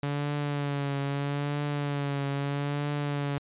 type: tone with vibrato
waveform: sawtooth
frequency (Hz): 142.8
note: D3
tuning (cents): -48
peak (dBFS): -24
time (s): 0.03-3.38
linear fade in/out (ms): 0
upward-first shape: triangle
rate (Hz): 0.78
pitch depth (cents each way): 42
effects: resampled to 8000 Hz